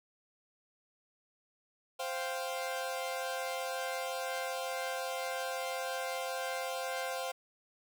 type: chord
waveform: sawtooth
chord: C suspended fourth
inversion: none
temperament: equal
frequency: 523.3 / 698.5 / 784 Hz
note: C5 / F5 / G5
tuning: 0 / 0 / 0 cents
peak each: -34 / -36 / -38 dBFS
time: 1.99-7.32 s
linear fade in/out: 10 ms
effects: none